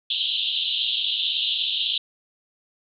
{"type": "band-pass noise", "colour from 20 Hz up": "pink", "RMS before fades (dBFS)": -25, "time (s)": [0.1, 1.98], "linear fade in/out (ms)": 5, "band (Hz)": [2900, 3900], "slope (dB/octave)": 96, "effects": []}